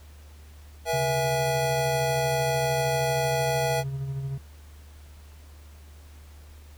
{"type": "chord", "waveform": "square", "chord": "E major", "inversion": "second", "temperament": "equal with one note detuned", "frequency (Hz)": [481.2, 659.3, 830.6], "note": ["B4", "E5", "G#5"], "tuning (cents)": [-45, 0, 0], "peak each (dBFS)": [-30, -28, -30], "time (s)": [0.85, 3.84], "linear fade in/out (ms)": 50}
{"type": "tone with tremolo", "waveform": "triangle", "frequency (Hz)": 136.3, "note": "C#3", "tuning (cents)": -29, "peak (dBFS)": -25, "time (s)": [0.93, 4.38], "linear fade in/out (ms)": 5, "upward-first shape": "sine", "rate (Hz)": 13, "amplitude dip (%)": 40}
{"effects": ["added 74 Hz sine -45 dBFS peak until 6.77 s", "pink hiss -56 dBFS RMS until 6.77 s"]}